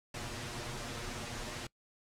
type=noise with comb filter; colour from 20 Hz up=pink; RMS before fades=-41 dBFS; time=0.14-1.67 s; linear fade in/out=5 ms; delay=8.4 ms; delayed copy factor=+1; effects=noise-tail reverb RT60 0.1 s tail -23 dB re dry + low-pass 8000 Hz 12 dB/octave